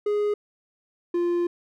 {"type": "tone pair in turn", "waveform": "triangle", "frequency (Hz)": [415.3, 347.8], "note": ["G#4", "F4"], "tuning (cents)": [0, -7], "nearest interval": "minor third", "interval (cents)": 307, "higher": "first", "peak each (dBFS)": -19, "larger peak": "neither", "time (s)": [[0.06, 0.34], [1.14, 1.47]], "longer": "second", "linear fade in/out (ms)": 5, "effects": []}